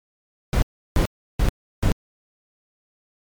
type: noise bursts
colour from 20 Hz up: brown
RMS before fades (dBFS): -17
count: 4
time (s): 0.53-1.918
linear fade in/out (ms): 0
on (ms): 92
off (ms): 340
effects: MP3 96 kbps